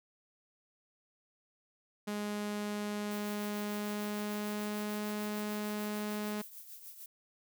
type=tone with pitch glide; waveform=sawtooth; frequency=207.7 to 210 Hz; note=G#3 to G#3; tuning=0 to +19 cents; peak=-31 dBFS; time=2.07-6.42 s; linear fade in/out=10 ms; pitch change=+19 cents; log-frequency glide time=3.65-5.09 s
type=noise with tremolo; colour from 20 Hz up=violet; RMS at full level=-47 dBFS; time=3.11-7.06 s; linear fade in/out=2 ms; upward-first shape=triangle; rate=6.7 Hz; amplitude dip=65%
effects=none